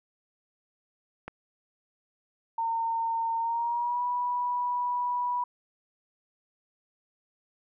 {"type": "click", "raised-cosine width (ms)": 0.5, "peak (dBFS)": -22, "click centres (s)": 1.28}
{"type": "tone with pitch glide", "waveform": "sine", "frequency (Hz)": [913, 978.5], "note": ["A#5", "B5"], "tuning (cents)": [-36, -16], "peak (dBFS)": -26, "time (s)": [2.58, 5.44], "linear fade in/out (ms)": 5, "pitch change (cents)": 120, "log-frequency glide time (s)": [3.38, 4.03]}
{"effects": []}